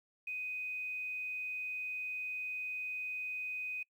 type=tone with quantisation; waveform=sine; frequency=2500 Hz; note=D#7; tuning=8 cents sharp; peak=-37 dBFS; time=0.27-3.83 s; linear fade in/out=5 ms; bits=11; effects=noise-tail reverb RT60 0.1 s tail -24 dB re dry